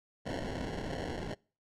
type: noise with sample-and-hold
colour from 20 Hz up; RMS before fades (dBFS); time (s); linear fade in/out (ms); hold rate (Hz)
white; -38; 0.25-1.35; 20; 1225
effects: noise-tail reverb RT60 0.4 s tail -26 dB re dry + low-pass 6000 Hz 12 dB/octave